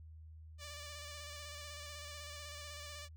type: tone with vibrato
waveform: 5% pulse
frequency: 587.3 Hz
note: D5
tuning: in tune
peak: -36 dBFS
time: 0.58-3.09 s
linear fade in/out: 50 ms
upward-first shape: square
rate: 16 Hz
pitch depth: 26 cents each way
effects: added 79 Hz sine -51 dBFS peak until 3.16 s